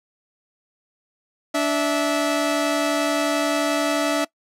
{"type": "tone pair together", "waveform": "sawtooth", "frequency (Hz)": [291.3, 654], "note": ["D4", "E5"], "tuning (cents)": [-14, -14], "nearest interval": "octave + major second", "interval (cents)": 1400, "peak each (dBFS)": -18, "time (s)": [1.54, 4.25], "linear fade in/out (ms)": 10, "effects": ["noise-tail reverb RT60 0.1 s tail -22 dB re dry", "low-pass 11000 Hz 12 dB/octave"]}